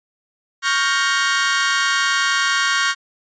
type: chord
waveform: sawtooth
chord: G half-diminished seventh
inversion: second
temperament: equal with one note detuned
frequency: 1108.7 / 1408.3 / 1568 / 1864.7 Hz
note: Db6 / F6 / G6 / Bb6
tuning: 0 / +14 / 0 / 0 cents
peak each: -18 dBFS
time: 0.62-2.95 s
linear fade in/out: 50 ms
effects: resampled to 16000 Hz